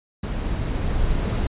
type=noise with level ramp; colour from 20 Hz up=brown; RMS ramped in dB=-25 to -21 dBFS; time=0.23-1.47 s; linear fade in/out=5 ms; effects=resampled to 8000 Hz